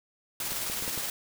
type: noise with tremolo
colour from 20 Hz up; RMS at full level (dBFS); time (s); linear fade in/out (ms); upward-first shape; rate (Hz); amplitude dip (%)
white; -32; 0.4-1.1; 2; square; 19; 25
type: clicks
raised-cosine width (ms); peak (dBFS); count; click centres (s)
2; -26; 5; 0.52 / 0.699 / 0.825 / 0.879 / 0.977
effects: none